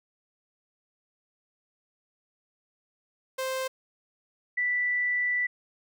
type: tone pair in turn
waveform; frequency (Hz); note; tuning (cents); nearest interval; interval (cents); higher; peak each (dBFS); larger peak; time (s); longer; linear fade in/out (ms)
sawtooth / sine; 523.3 / 1972.3; C5 / B6; 0 / -3; octave + major seventh; 2297; second; -25 / -24; second; 3.38-3.68 / 4.57-5.47; second; 10
effects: none